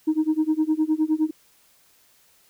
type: tone with tremolo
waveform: sine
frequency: 312 Hz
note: D#4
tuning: 5 cents sharp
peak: -14 dBFS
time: 0.07-1.31 s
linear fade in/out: 10 ms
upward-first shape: sine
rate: 9.7 Hz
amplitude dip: 95%
effects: tanh soft clip ceiling -14 dBFS + white hiss -59 dBFS RMS until 2.49 s

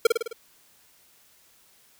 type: tone with echo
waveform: square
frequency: 459.4 Hz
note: A#4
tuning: 25 cents flat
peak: -14 dBFS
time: 0.05-0.07 s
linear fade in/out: 5 ms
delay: 52 ms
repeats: 5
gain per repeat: -4 dB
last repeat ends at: 0.33 s
effects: white hiss -59 dBFS RMS until 1.99 s

